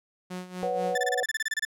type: tone with tremolo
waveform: sawtooth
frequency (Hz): 182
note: F#3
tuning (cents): -28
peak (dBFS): -29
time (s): 0.3-0.96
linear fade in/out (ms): 10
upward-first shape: sine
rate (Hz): 4.1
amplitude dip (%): 75
type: chord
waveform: sine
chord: B suspended second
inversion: none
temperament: equal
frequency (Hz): 493.9 / 554.4 / 740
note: B4 / C#5 / F#5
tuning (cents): 0 / 0 / 0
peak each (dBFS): -29 / -32 / -30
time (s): 0.63-1.23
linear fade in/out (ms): 0
type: tone bursts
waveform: 40% pulse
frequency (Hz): 1760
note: A6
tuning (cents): 0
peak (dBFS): -25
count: 13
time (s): 0.95-1.651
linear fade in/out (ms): 5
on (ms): 29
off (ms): 27
effects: low-pass 12000 Hz 12 dB/octave